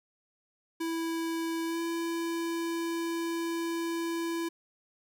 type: tone with pitch glide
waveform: square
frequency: 329.6 to 334.4 Hz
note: E4 to E4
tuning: 0 to +25 cents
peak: -31 dBFS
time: 0.8-4.49 s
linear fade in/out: 10 ms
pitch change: +25 cents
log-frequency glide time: 1.66-1.8 s
effects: 12-bit